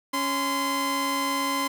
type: tone pair together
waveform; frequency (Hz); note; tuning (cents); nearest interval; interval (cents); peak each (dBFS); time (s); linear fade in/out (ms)
sawtooth; 277.2 / 1031.6; C#4 / C6; 0 / -25; octave + major seventh; 2275; -25 / -22; 0.13-1.68; 10
effects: none